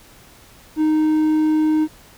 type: tone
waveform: triangle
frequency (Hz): 310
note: D#4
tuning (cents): -6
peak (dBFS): -12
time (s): 0.76-1.88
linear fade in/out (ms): 50
effects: pink hiss -47 dBFS RMS until 2.17 s